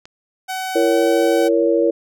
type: click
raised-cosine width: 0.2 ms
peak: -22 dBFS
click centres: 0.055 s
type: tone with pitch glide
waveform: sawtooth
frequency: 753 to 759.1 Hz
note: F#5 to F#5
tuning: +30 to +44 cents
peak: -19 dBFS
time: 0.48-1.49 s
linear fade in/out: 20 ms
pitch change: +14 cents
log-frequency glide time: 0.85-0.96 s
type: chord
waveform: sine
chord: A# diminished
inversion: second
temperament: just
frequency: 335.6 / 466.2 / 559.4 Hz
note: E4 / A#4 / C#5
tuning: +31 / 0 / +16 cents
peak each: -17 / -17 / -18 dBFS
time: 0.75-1.91 s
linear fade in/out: 10 ms
effects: none